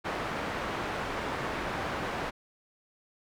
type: low-pass noise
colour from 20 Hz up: white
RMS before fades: -34 dBFS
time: 0.04-2.31 s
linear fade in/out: 20 ms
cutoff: 1400 Hz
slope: 12 dB/octave
effects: none